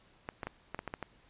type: clicks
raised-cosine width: 0.5 ms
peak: -22 dBFS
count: 8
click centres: 0.289 / 0.432 / 0.47 / 0.746 / 0.791 / 0.877 / 0.939 / 1.027 s
effects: pink hiss -64 dBFS RMS until 1.29 s + resampled to 8000 Hz